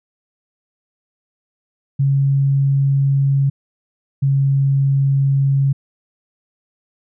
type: tone pair in turn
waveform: sine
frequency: 138 / 137.51 Hz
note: C#3 / C#3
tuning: -7 / -14 cents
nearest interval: unison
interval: 7 cents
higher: first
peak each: -12 dBFS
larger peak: neither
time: 1.99-3.5 / 4.22-5.73 s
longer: neither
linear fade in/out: 10 ms
effects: none